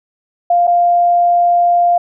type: tone with dropouts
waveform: sine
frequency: 698.5 Hz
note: F5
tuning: in tune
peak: -8 dBFS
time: 0.5-1.98 s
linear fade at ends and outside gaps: 5 ms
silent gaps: 0.671-0.676 s
effects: none